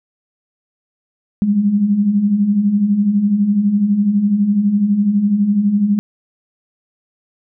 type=beating tone pair; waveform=sine; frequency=194.5 / 206.5 Hz; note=G3 / G#3; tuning=-13 / -10 cents; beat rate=12 Hz; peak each=-20 / -12 dBFS; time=1.42-5.99 s; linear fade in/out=0 ms; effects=none